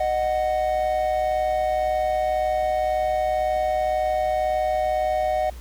triangle tone pair together, 618.1 / 740 Hz, D#5 / F#5, -12 / 0 cents, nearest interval minor third, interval 312 cents, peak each -21 / -21 dBFS, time 0-5.5 s, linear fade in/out 5 ms, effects added 60 Hz sine -36 dBFS peak until 5.6 s + pink hiss -48 dBFS RMS until 5.6 s

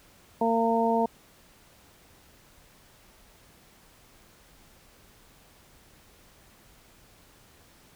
harmonic tone, 228.7 Hz, A#3, 33 cents flat, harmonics 1 / 2 / 3 / 4, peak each -27 / -27 / -27 / -27 dBFS, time 0.41-1.06 s, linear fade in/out 5 ms, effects pink hiss -57 dBFS RMS until 7.95 s

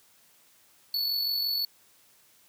square tone with amplitude modulation, 4435 Hz, C#8, in tune, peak -25 dBFS, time 0.94-1.65 s, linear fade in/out 2 ms, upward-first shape sine, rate 45.9 Hz, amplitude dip 40%, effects white hiss -61 dBFS RMS until 2.48 s + high-pass 60 Hz 12 dB/octave

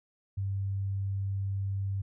sine tone, 98 Hz, G2, in tune, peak -29 dBFS, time 0.37-2.02 s, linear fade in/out 10 ms, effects none

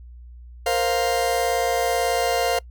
40% pulse chord, Bb suspended second, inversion none, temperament just, 466.2 / 524.4 / 699.2 Hz, Bb4 / C5 / F5, 0 / +4 / +2 cents, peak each -24 / -24 / -22 dBFS, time 0.66-2.59 s, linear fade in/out 5 ms, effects noise-tail reverb RT60 0.1 s tail -24 dB re dry + added 60 Hz sine -39 dBFS peak until 2.7 s

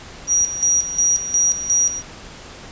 sine tone with tremolo, 5760 Hz, F#8, 47 cents flat, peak -13 dBFS, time 0.27-2.03 s, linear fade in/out 50 ms, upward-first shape square, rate 2.8 Hz, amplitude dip 70%, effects pink hiss -38 dBFS RMS until 2.71 s + resampled to 16000 Hz

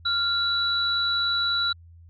sine tone pair together, 1392 / 3937 Hz, F6 / B7, -6 / -6 cents, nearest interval octave + tritone, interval 1800 cents, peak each -26 / -23 dBFS, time 0.05-1.73 s, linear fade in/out 10 ms, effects added 84 Hz sine -46 dBFS peak until 2.09 s

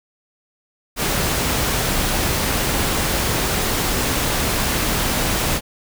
pink noise, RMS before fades -20 dBFS, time 0.96-5.61 s, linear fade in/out 50 ms, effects none

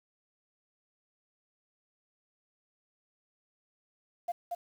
sine tone with echo, 697 Hz, F5, 4 cents flat, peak -28 dBFS, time 4.28-4.32 s, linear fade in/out 10 ms, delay 230 ms, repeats 1, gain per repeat -3 dB, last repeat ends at 4.55 s, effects tanh soft clip ceiling -25 dBFS + 9-bit

